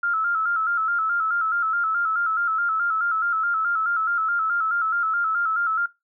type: tone with vibrato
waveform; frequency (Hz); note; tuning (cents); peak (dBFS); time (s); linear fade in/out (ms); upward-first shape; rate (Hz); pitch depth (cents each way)
sine; 1351; E6; +42; -20; 0.03-5.86; 5; square; 4.7; 61
effects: noise-tail reverb RT60 0.2 s tail -19 dB re dry